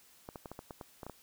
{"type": "clicks", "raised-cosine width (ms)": 1, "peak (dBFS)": -29, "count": 10, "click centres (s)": [0.289, 0.358, 0.458, 0.516, 0.591, 0.708, 0.812, 1.032, 1.066, 1.097], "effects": ["white hiss -62 dBFS RMS until 1.22 s"]}